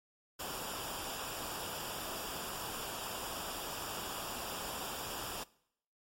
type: noise with comb filter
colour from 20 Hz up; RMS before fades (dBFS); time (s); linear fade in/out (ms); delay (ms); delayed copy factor
pink; -41; 0.39-5.44; 10; 0.48; -0.7
effects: noise-tail reverb RT60 0.7 s tail -22 dB re dry + MP3 64 kbps